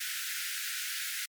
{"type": "high-pass noise", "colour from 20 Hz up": "pink", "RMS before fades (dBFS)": -36, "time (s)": [0, 1.26], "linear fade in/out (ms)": 10, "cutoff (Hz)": 1400, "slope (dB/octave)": 96, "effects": ["MP3 96 kbps"]}